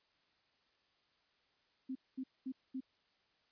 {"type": "tone bursts", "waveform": "sine", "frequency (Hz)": 261.6, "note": "C4", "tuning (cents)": 0, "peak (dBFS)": -38, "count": 4, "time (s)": [1.89, 2.806], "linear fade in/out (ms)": 10, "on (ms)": 64, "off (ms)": 220, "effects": ["white hiss -75 dBFS RMS until 3.51 s", "resampled to 11025 Hz"]}